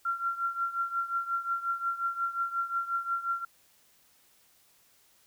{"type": "tone with tremolo", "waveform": "sine", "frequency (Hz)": 1372, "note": "F6", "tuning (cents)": -31, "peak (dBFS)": -25, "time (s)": [0.05, 3.45], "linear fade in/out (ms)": 5, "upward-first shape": "triangle", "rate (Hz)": 5.6, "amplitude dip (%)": 85, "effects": ["white hiss -64 dBFS RMS until 5.26 s"]}